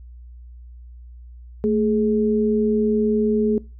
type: tone pair together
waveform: sine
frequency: 221.3 / 420 Hz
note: A3 / G#4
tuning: +10 / +19 cents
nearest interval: major seventh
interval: 1109 cents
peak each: -19 dBFS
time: 1.64-3.58 s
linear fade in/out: 0 ms
effects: noise-tail reverb RT60 0.3 s tail -23 dB re dry + added 60 Hz sine -38 dBFS peak until 3.79 s